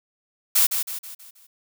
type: noise with echo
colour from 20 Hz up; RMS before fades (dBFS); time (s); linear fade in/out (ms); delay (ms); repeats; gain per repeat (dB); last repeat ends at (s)
blue; -17; 0.55-0.67; 10; 160; 5; -7; 1.47
effects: none